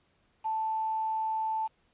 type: tone with quantisation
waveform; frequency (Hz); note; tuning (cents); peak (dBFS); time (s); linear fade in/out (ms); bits
sine; 880; A5; 0; -28; 0.44-1.68; 20; 8
effects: pink hiss -70 dBFS RMS until 1.93 s + resampled to 8000 Hz